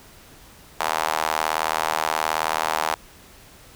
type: tone with high-pass filter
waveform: sawtooth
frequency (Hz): 78.8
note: D#2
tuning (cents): +23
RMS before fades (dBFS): -24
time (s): 0.8-2.95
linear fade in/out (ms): 0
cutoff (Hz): 860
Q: 2.2
effects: pink hiss -48 dBFS RMS until 3.75 s